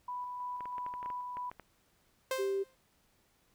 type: tone with tremolo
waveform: sine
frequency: 989 Hz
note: B5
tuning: 2 cents sharp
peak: -36 dBFS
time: 0.08-1.5 s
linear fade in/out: 5 ms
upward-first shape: square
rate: 3.1 Hz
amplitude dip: 25%
type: clicks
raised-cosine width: 0.5 ms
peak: -32 dBFS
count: 11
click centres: 0.607 / 0.656 / 0.782 / 0.864 / 0.939 / 1.029 / 1.06 / 1.102 / 1.37 / 1.515 / 1.597 s
type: tone with exponential decay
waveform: sawtooth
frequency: 523.3 Hz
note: C5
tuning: in tune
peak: -26 dBFS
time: 2.31-2.75 s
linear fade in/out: 2 ms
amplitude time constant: 95 ms
type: tone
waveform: sine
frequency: 392 Hz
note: G4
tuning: in tune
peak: -30 dBFS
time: 2.38-2.64 s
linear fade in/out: 20 ms
effects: pink hiss -71 dBFS RMS until 3.54 s